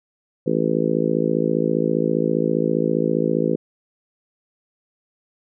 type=harmonic tone; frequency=55 Hz; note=A1; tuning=in tune; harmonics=3 / 4 / 5 / 6 / 7 / 8 / 9; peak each=-25 / -25 / -25 / -25 / -25 / -25 / -25 dBFS; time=0.46-3.56 s; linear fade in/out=10 ms; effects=none